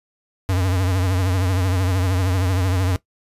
square tone with vibrato, 92.5 Hz, F#2, in tune, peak -18 dBFS, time 0.49-2.96 s, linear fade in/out 0 ms, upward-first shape triangle, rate 13 Hz, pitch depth 100 cents each way, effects noise-tail reverb RT60 0.1 s tail -17 dB re dry + resampled to 32000 Hz

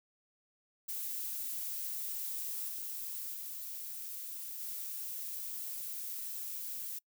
violet noise with level steps, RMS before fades -39 / -41 / -43 / -41 dBFS, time 0.88-6.99 s, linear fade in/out 10 ms, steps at 2.68 / 3.33 / 4.59 s, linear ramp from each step 20 ms, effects noise-tail reverb RT60 0.1 s tail -25 dB re dry

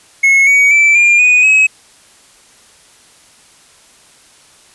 triangle tone with pitch steps, 2181 / 2251 / 2324 / 2399 / 2477 / 2556 Hz, C#7 / C#7 / D7 / D7 / D#7 / D#7, -29 / +26 / -19 / +36 / -8 / +46 cents, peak -4 dBFS, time 0.23-1.67 s, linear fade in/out 10 ms, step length 240 ms, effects white hiss -45 dBFS RMS until 4.74 s + resampled to 24000 Hz

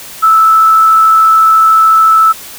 sine tone with frequency modulation, 1313 Hz, E6, 7 cents flat, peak -3 dBFS, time 0.22-2.33 s, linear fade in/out 20 ms, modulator 60.2 Hz, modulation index 0.24, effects white hiss -29 dBFS RMS until 2.58 s

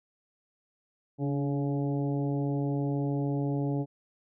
harmonic tone with a mistuned harmonic, 140.3 Hz, C#3, 21 cents sharp, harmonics 1 / 2 / 3 / 4 / 5 / 6, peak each -29 / -31 / -37 / -41 / -43 / -46 dBFS, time 1.18-3.86 s, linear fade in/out 50 ms, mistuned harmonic 2, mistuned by +38 cents, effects none

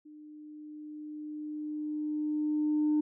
sine tone with level ramp, 302.1 Hz, D4, 49 cents sharp, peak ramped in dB -48 to -22 dBFS, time 0.05-3.01 s, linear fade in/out 10 ms, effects tanh soft clip ceiling -21 dBFS

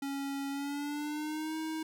square tone with pitch glide, 277.2 to 316.6 Hz, C#4 to D#4, 0 to +30 cents, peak -35 dBFS, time 0.02-1.83 s, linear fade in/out 5 ms, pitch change +230 cents, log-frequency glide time 0.5-1.56 s, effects none

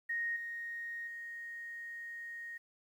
sine tone with level steps, 1864.7 Hz, A#6, in tune, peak -33 / -39 / -42 dBFS, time 0.09-2.58 s, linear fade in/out 10 ms, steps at 0.36 / 1.07 s, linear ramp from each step 5 ms, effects 11-bit

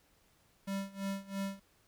square tone with tremolo, 196 Hz, G3, in tune, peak -34 dBFS, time 0.67-1.6 s, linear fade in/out 10 ms, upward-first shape sine, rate 3 Hz, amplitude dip 90%, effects pink hiss -69 dBFS RMS until 1.87 s

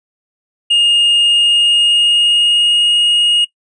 triangle tone with pitch glide, 2840 to 2868 Hz, F7 to F7, +28 to +45 cents, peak -7 dBFS, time 0.7-3.45 s, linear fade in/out 10 ms, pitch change +17 cents, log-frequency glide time 1.2-2.94 s, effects noise-tail reverb RT60 0.1 s tail -19 dB re dry + resampled to 22050 Hz

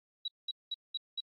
sine tone bursts, 3890 Hz, B7, 27 cents flat, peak -33 dBFS, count 5, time 0.25-1.205 s, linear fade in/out 5 ms, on 31 ms, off 200 ms, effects AAC 64 kbps

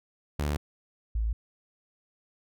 sawtooth / sine tone pair in turn, 73.42 / 55 Hz, D2 / A1, 0 / 0 cents, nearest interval perfect fourth, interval 500 cents, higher first, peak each -23 / -25 dBFS, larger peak first, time 0.39-0.57 / 1.15-1.33 s, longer neither, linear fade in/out 5 ms, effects none

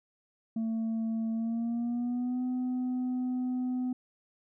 sine tone with pitch glide, 224.6 to 252.1 Hz, A3 to B3, +36 to +36 cents, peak -26 dBFS, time 0.56-3.93 s, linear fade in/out 5 ms, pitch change +200 cents, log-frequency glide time 1.32-2.43 s, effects tanh soft clip ceiling -28 dBFS

